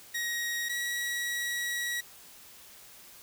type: tone pair in turn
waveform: sawtooth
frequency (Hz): 1889 / 1919.8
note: A#6 / B6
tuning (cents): +22 / -50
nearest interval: unison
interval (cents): 28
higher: second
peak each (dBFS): -27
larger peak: neither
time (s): 0.14-0.69 / 0.69-2.01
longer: second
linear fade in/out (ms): 10
effects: white hiss -52 dBFS RMS until 3.22 s